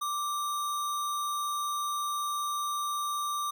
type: tone with sample-and-hold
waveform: sine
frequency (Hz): 1174.7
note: D6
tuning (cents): 0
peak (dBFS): -29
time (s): 0.01-3.51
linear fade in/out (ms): 10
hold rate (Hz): 4900
effects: none